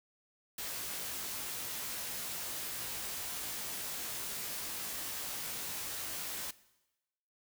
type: noise with comb filter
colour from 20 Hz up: white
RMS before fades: -40 dBFS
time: 0.58-6.51 s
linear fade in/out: 5 ms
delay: 19 ms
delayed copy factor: +0.7
effects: noise-tail reverb RT60 1.0 s tail -19 dB re dry